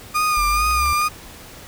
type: tone with vibrato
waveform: 35% pulse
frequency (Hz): 1215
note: D#6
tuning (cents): -42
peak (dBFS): -15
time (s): 0.14-1.09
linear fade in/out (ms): 20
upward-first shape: sine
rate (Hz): 2.3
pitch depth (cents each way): 37
type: exponential sweep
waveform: sine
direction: up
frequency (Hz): 43.41 to 73.8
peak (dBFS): -23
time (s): 0.37-0.93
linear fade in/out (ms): 0
type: clicks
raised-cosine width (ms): 0.3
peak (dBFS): -20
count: 3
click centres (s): 0.711 / 0.859 / 1.016
effects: pink hiss -40 dBFS RMS until 1.67 s